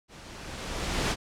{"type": "noise with level ramp", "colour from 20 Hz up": "pink", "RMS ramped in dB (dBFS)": [-48, -25], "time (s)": [0.08, 1.16], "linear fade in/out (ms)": 50, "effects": ["low-pass 7000 Hz 12 dB/octave"]}